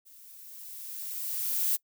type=noise with level ramp; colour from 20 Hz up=violet; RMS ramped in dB=-54 to -26 dBFS; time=0.05-1.77 s; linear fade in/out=20 ms; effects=noise-tail reverb RT60 0.1 s tail -23 dB re dry